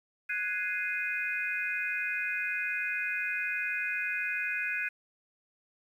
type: chord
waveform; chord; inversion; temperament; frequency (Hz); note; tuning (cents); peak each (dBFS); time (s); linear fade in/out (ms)
sine; Ab dominant seventh; third; equal; 1480 / 1661.2 / 2093 / 2489; Gb6 / Ab6 / C7 / Eb7; 0 / 0 / 0 / 0; -36 / -36 / -38 / -33; 0.29-4.89; 10
effects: 10-bit